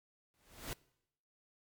pink noise with exponential growth, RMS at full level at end -39 dBFS, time 0.34-0.73 s, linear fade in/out 0 ms, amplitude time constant 83 ms, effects noise-tail reverb RT60 0.8 s tail -23 dB re dry + MP3 96 kbps

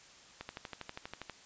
click train, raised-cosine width 0.3 ms, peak -25 dBFS, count 12, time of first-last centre 0.41-1.297 s, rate 12.4 Hz, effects white hiss -57 dBFS RMS until 1.45 s + resampled to 16000 Hz

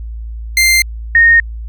sawtooth / sine tone pair in turn, 2093 / 1849.4 Hz, C7 / A#6, 0 / -14 cents, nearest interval major second, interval 214 cents, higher first, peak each -4 dBFS, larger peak neither, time 0.57-0.82 / 1.15-1.4 s, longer neither, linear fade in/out 2 ms, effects added 56 Hz sine -22 dBFS peak until 1.68 s

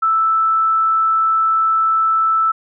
sine tone, 1318.5 Hz, E6, in tune, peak -12 dBFS, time 0.02-2.52 s, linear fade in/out 10 ms, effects none

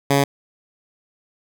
10% pulse tone, 140 Hz, C#3, 18 cents sharp, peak -6 dBFS, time 0.1-0.24 s, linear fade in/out 5 ms, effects none

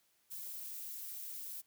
violet noise with amplitude modulation, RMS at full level -43 dBFS, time 0.3-1.62 s, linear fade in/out 20 ms, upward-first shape sine, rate 275 Hz, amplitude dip 45%, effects white hiss -74 dBFS RMS until 1.66 s

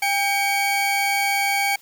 40% pulse tone pair together, 798 / 2257 Hz, G5 / C#7, +31 / +31 cents, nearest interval octave + tritone, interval 1800 cents, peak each -21 dBFS, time 0.02-1.76 s, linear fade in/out 5 ms, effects white hiss -52 dBFS RMS until 1.81 s

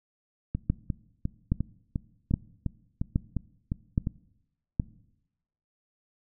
two click trains, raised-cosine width 5 ms, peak -11 / -16 dBFS, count 6 / 11, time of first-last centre 0.7-4.798 / 0.55-4.071 s, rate 1.22 / 2.84 Hz, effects noise-tail reverb RT60 0.9 s tail -21 dB re dry

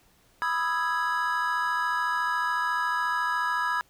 triangle chord, E major seventh, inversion second, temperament equal, 987.8 / 1244.5 / 1318.5 / 1661.2 Hz, B5 / D#6 / E6 / G#6, 0 / 0 / 0 / 0 cents, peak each -27 / -30 / -31 / -27 dBFS, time 0.42-3.81 s, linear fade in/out 0 ms, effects pink hiss -62 dBFS RMS until 3.89 s

